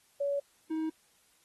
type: tone pair in turn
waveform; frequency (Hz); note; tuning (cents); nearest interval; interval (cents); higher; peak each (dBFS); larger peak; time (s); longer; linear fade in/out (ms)
sine / triangle; 565 / 317.1; C#5 / D#4; +33 / +33; minor seventh; 1000; first; -28 / -28; neither; 0.2-0.4 / 0.7-0.9; neither; 10
effects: white hiss -67 dBFS RMS until 1.44 s + AAC 32 kbps